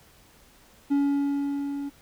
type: tone with level ramp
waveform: triangle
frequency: 282.2 Hz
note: C#4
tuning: 31 cents sharp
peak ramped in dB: -17 to -28 dBFS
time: 0.9-1.9 s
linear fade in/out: 20 ms
effects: pink hiss -56 dBFS RMS until 2.01 s